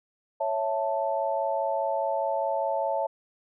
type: chord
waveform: sine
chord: A major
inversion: first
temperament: equal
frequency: 554.4 / 659.3 / 880 Hz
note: C#5 / E5 / A5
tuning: 0 / 0 / 0 cents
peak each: -29 dBFS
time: 0.4-3.07 s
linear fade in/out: 10 ms
effects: none